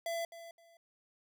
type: tone with echo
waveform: square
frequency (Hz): 672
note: E5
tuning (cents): +33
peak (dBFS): -35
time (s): 0.06-0.25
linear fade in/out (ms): 2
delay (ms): 260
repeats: 2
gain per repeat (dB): -13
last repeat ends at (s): 0.77
effects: none